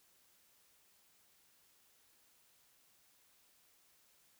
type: silence
effects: white hiss -70 dBFS RMS until 4.39 s